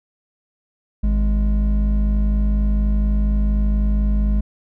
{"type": "tone pair together", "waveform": "triangle", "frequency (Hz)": [52.09, 207.7], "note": ["G#1", "G#3"], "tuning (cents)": [6, 0], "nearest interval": "2 octaves", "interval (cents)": 2394, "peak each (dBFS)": [-13, -22], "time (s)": [1.03, 4.41], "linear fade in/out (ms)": 10, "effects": []}